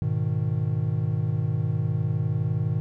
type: chord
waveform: triangle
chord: G# minor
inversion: none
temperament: equal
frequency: 103.83 / 123.47 / 155.56 Hz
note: G#2 / B2 / D#3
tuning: 0 / 0 / 0 cents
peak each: -25 dBFS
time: 0.02-2.8 s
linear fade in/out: 0 ms
effects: none